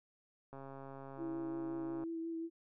click train, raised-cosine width 1 ms, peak -36 dBFS, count 206, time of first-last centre 0.53-2.037 s, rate 136 Hz
sine tone with vibrato, 329.6 Hz, E4, in tune, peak -38 dBFS, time 1.17-2.5 s, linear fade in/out 50 ms, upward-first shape sine, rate 5.6 Hz, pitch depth 17 cents each way
effects none

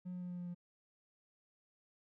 triangle tone with pitch steps, 180.7 / 179.66 / 178.62 / 177.6 / 176.57 / 175.56 Hz, F#3 / F3 / F3 / F3 / F3 / F3, -41 / +49 / +39 / +29 / +19 / +9 cents, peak -38 dBFS, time 0.05-0.548 s, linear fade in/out 20 ms, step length 83 ms, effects tanh soft clip ceiling -36 dBFS

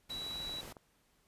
pink noise, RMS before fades -49 dBFS, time 0.09-0.73 s, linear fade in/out 10 ms
sine tone, 3916 Hz, B7, 15 cents flat, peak -39 dBFS, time 0.1-0.61 s, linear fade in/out 5 ms
click train, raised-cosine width 1 ms, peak -36 dBFS, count 13, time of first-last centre 0.22-0.768 s, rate 21.9 Hz
effects pink hiss -72 dBFS RMS until 1.27 s + resampled to 32000 Hz

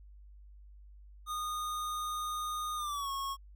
square tone with pitch glide, 1230 to 1095.8 Hz, D#6 to C#6, -20 to -20 cents, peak -35 dBFS, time 1.26-3.37 s, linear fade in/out 50 ms, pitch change -200 cents, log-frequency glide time 2.76-3.1 s, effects added 50 Hz sine -51 dBFS peak until 3.55 s

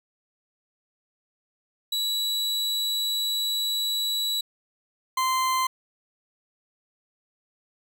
40% pulse tone pair in turn, 3920 / 1038.3 Hz, B7 / C6, -14 / -14 cents, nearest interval octave + major seventh, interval 2300 cents, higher first, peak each -23 / -21 dBFS, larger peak second, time 1.92-4.41 / 5.17-5.67 s, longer first, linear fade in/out 5 ms, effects none

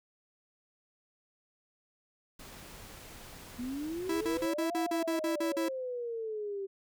pink noise, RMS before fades -49 dBFS, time 2.39-4.46 s, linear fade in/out 5 ms
sine exponential two-way sweep, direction up then down, 236.9 to 722 to 386.5 Hz, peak -34 dBFS, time 3.58-6.67 s, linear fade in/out 20 ms, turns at 4.77 s
45% pulse tone bursts, 329.6 Hz, E4, in tune, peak -30 dBFS, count 10, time 4.09-5.686 s, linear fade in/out 5 ms, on 120 ms, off 44 ms
effects none

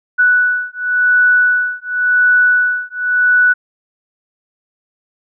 sine beating tone pair, 1480 / 1480.92 Hz, F#6 / F#6, 0 / +1 cents, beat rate 0.92 Hz, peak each -13 dBFS, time 0.18-3.54 s, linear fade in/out 20 ms, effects none

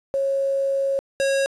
sine / square tone pair in turn, 547 / 547 Hz, C#5 / C#5, -23 / -23 cents, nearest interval unison, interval 0 cents, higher neither, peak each -19 dBFS, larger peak neither, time 0.14-0.99 / 1.2-1.46 s, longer first, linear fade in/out 0 ms, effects resampled to 24000 Hz + 8-bit

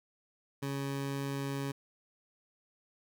20% pulse tone, 138.59 Hz, C#3, in tune, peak -29 dBFS, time 0.62-1.72 s, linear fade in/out 10 ms, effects none

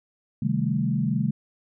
sine chord, A half-diminished seventh, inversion first, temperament equal with one note detuned, 132.56 / 155.56 / 196 / 220 Hz, C3 / Eb3 / G3 / A3, +23 / 0 / 0 / 0 cents, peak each -27 dBFS, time 0.42-1.31 s, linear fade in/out 5 ms, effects none

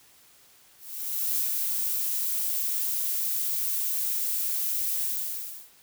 violet noise with ADSR envelope, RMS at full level -26 dBFS, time 0.78-5.7 s, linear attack 590 ms, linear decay 95 ms, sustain -2 dB, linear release 670 ms, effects white hiss -57 dBFS RMS until 5.82 s

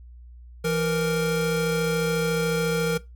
square tone pair together, 166.74 / 466.2 Hz, E3 / A#4, +20 / 0 cents, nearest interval octave + tritone, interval 1780 cents, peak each -27 / -24 dBFS, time 0.64-2.98 s, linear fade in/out 10 ms, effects noise-tail reverb RT60 0.2 s tail -18 dB re dry + added 60 Hz sine -42 dBFS peak until 3.15 s

